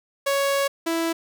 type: tone pair in turn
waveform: sawtooth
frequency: 556 / 330.6 Hz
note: C#5 / E4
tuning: +5 / +5 cents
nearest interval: major sixth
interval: 900 cents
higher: first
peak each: -16 / -18 dBFS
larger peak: first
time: 0.26-0.68 / 0.86-1.13 s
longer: first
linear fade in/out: 10 ms
effects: none